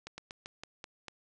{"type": "slowing click train", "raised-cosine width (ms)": 0.2, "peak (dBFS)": -25, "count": 7, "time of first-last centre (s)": [0.07, 1.083], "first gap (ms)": 110, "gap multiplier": 1.17, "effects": ["resampled to 22050 Hz"]}